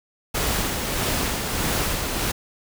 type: noise with tremolo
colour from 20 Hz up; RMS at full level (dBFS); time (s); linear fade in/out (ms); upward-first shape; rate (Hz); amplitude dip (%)
pink; -23; 0.34-2.32; 10; sine; 1.6; 35
effects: none